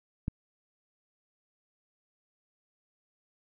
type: click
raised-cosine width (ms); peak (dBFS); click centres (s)
5; -18; 0.281
effects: none